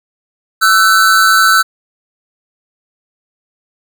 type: tone pair together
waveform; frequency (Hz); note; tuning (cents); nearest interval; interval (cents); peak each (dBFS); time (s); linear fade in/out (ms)
square; 1324 / 1513; E6 / F#6; +7 / +38; major second; 231; -10; 0.61-1.63; 20
effects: none